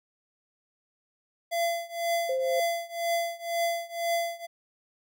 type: tone with tremolo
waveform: square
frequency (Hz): 680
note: F5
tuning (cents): -46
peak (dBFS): -24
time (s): 1.51-4.47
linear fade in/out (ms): 20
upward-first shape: triangle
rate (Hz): 2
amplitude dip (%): 95
type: tone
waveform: sine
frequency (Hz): 523.3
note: C5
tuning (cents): 0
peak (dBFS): -25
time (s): 2.29-2.6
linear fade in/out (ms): 5
effects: none